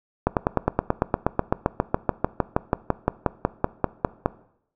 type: slowing click train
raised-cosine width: 1 ms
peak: -4 dBFS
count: 28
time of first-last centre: 0.27-4.26 s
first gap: 98 ms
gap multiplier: 1.03
effects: noise-tail reverb RT60 0.7 s tail -19 dB re dry